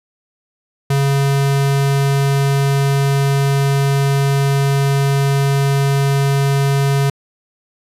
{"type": "tone", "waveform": "square", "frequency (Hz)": 138.8, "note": "C#3", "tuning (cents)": 3, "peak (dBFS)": -13, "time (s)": [0.9, 7.1], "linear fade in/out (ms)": 5, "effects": ["resampled to 32000 Hz"]}